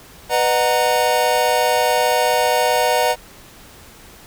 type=chord; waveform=square; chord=B major seventh; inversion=none; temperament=equal with one note detuned; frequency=493.9 / 609.1 / 740 / 932.3 Hz; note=B4 / D#5 / F#5 / A#5; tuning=0 / -37 / 0 / 0 cents; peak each=-21 dBFS; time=0.29-3.16 s; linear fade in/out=50 ms; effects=pink hiss -43 dBFS RMS until 4.26 s